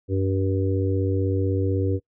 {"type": "harmonic tone", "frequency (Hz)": 95.9, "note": "G2", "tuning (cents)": -37, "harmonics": [1, 3, 4, 5], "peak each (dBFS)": [-22, -27, -28, -29], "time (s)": [0.08, 2], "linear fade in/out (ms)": 50, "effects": ["noise-tail reverb RT60 0.1 s tail -23 dB re dry"]}